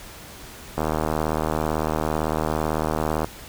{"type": "click train", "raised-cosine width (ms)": 1, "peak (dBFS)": -9, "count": 193, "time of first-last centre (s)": [0.78, 3.245], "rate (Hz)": 77.9, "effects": ["pink hiss -41 dBFS RMS until 3.48 s"]}